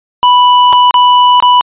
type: tone with dropouts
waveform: square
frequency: 987.8 Hz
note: B5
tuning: in tune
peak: -4 dBFS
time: 0.23-1.61 s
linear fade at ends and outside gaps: 0 ms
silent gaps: 0.727-0.731 / 0.909-0.942 / 1.402-1.425 s
effects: resampled to 8000 Hz